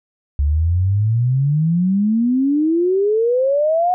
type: exponential sweep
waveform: sine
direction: up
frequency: 69.3 to 737 Hz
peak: -13 dBFS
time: 0.39-3.94 s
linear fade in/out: 0 ms
effects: none